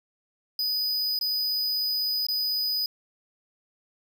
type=tone with dropouts; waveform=square; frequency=4978 Hz; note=D#8; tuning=in tune; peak=-25 dBFS; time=0.59-2.86 s; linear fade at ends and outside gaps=2 ms; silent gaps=1.19-1.211 / 2.267-2.285 s; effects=none